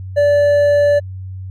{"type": "tone with hard clipping", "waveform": "triangle", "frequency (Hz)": 580, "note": "D5", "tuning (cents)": -22, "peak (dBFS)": -10, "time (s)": [0.16, 1], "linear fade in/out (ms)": 20, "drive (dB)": 7, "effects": ["added 94 Hz sine -25 dBFS peak until 1.5 s", "MP3 64 kbps"]}